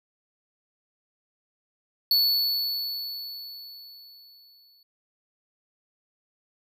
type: tone with exponential decay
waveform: square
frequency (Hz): 4435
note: C#8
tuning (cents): 0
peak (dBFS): -18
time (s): 2.11-4.83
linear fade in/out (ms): 2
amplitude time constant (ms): 590
effects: none